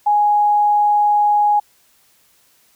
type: tone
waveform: sine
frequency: 830.6 Hz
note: G#5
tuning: in tune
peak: -11 dBFS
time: 0.06-1.6 s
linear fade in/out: 10 ms
effects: white hiss -56 dBFS RMS until 2.75 s